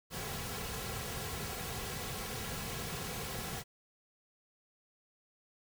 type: noise with comb filter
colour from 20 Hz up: pink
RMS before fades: -40 dBFS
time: 0.1-3.64 s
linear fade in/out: 50 ms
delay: 3.3 ms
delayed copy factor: -0.6
effects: none